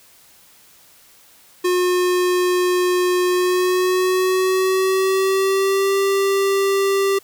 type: tone with pitch glide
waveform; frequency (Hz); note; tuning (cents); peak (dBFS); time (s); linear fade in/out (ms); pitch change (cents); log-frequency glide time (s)
square; 360 to 392.6; F#4 to G4; -47 to +3; -16; 1.64-7.19; 10; +150; 3.26-5.97
effects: white hiss -50 dBFS RMS until 7.23 s